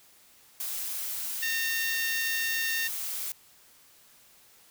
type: noise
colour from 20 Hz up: blue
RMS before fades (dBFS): -34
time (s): 0.6-3.32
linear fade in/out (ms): 2
type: harmonic tone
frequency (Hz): 913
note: A#5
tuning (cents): -36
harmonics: 2 / 3 / 4 / 5 / 6 / 7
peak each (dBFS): -30 / -35 / -38 / -42 / -41 / -43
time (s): 1.42-2.88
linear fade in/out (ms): 10
effects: white hiss -58 dBFS RMS until 4.7 s